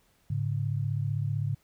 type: tone pair together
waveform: sine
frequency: 106.45 / 142.1 Hz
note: G#2 / C#3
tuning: +43 / +43 cents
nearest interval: perfect fourth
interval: 500 cents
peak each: -29 / -30 dBFS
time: 0.3-1.55 s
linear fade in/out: 5 ms
effects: pink hiss -67 dBFS RMS until 1.63 s